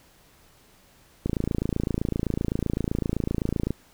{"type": "click train", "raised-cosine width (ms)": 3, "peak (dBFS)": -12, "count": 69, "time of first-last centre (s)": [1.26, 3.706], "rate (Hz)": 27.8, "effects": ["pink hiss -57 dBFS RMS until 3.93 s"]}